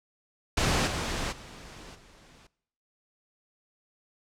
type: noise with level steps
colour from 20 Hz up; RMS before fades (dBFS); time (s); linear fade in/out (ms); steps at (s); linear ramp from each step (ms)
pink; -25 / -31 / -46 / -55; 0.57-2.47; 5; 0.86 / 1.31 / 1.94; 20
effects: noise-tail reverb RT60 0.7 s tail -21 dB re dry + low-pass 7000 Hz 12 dB/octave